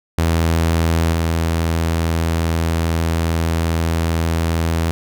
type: tone with level steps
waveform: sawtooth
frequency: 82.41 Hz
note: E2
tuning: in tune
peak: -10 / -12 dBFS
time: 0.18-4.91 s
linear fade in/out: 0 ms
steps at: 1.12 s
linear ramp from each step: 10 ms
effects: none